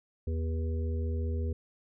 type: harmonic tone with a mistuned harmonic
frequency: 80.9 Hz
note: E2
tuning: 32 cents flat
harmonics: 1 / 3 / 5 / 6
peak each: -29 / -41 / -42 / -44 dBFS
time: 0.27-1.53 s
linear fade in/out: 5 ms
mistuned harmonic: 5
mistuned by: -19 cents
effects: none